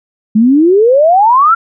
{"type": "exponential sweep", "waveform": "sine", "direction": "up", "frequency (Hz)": [207.7, 1396.9], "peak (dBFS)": -4, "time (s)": [0.35, 1.55], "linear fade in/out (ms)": 10, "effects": []}